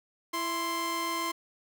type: tone pair together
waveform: sawtooth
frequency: 333.1 / 1046.5 Hz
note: E4 / C6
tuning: +18 / 0 cents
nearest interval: octave + minor sixth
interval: 1982 cents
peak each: -32 / -27 dBFS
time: 0.33-1.32 s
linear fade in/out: 10 ms
effects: none